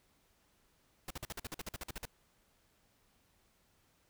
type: noise bursts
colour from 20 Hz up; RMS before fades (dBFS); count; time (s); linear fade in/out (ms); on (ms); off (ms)
pink; -42; 14; 1.08-2.054; 2; 25; 48
effects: pink hiss -72 dBFS RMS until 4.09 s